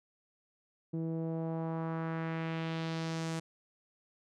sawtooth tone with low-pass filter sweep, 162.9 Hz, E3, 20 cents flat, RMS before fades -36 dBFS, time 0.93-3.4 s, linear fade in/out 10 ms, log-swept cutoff 350 to 8100 Hz, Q 1.5, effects none

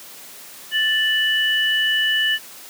sine tone pair together, 1760 / 2957 Hz, A6 / F#7, 0 / -2 cents, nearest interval major sixth, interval 898 cents, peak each -19 / -19 dBFS, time 0.71-2.39 s, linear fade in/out 50 ms, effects white hiss -40 dBFS RMS until 2.69 s + high-pass 150 Hz 12 dB/octave

